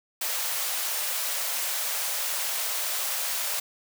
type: high-pass noise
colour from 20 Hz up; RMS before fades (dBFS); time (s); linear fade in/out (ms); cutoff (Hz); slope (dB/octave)
white; -29; 0.21-3.6; 5; 500; 48
effects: none